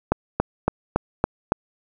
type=click train; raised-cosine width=1 ms; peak=-3 dBFS; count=6; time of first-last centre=0.12-1.521 s; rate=3.57 Hz; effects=none